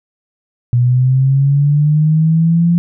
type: linear sweep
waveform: sine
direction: up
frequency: 120.4 to 173.1 Hz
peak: -8 dBFS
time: 0.73-2.78 s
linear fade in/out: 0 ms
effects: none